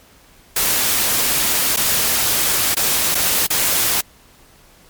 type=noise with dropouts; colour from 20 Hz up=white; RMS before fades=-17 dBFS; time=0.56-4.01 s; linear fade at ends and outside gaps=5 ms; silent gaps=1.763-1.77 / 2.746-2.767 / 3.147-3.151 / 3.468-3.502 s; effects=pink hiss -49 dBFS RMS until 4.89 s + MP3 96 kbps